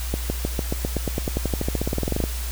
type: accelerating click train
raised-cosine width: 2 ms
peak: -10 dBFS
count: 26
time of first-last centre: 0.14-2.239 s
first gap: 160 ms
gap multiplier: 0.94
effects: added 60 Hz sine -26 dBFS peak until 2.51 s + white hiss -35 dBFS RMS until 2.51 s